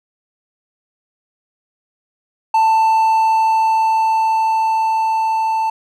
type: tone with level ramp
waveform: triangle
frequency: 887 Hz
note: A5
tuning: 14 cents sharp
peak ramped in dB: -8 to -13 dBFS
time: 2.54-5.7 s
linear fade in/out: 5 ms
effects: none